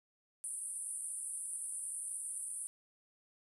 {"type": "band-pass noise", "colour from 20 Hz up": "white", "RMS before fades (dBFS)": -42, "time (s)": [0.44, 2.67], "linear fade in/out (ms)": 0, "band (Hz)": [8900, 10000], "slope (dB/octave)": 96, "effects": []}